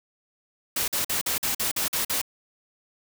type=noise bursts; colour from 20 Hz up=white; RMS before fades=-26 dBFS; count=9; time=0.76-2.216 s; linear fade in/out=5 ms; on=120 ms; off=47 ms; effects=none